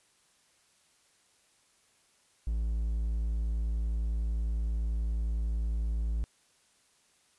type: tone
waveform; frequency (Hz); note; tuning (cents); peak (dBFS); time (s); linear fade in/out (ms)
triangle; 55.6; A1; +19; -26; 2.47-6.24; 0
effects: white hiss -67 dBFS RMS until 7.38 s + resampled to 24000 Hz